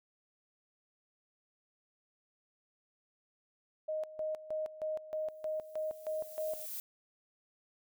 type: tone with tremolo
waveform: sine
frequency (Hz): 622.3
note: D#5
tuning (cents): 0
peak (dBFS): -33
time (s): 3.88-6.66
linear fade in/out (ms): 10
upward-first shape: square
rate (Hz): 3.2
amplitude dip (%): 80
type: noise with exponential growth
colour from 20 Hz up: violet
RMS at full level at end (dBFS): -40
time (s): 5.14-6.8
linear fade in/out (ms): 0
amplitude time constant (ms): 360
effects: none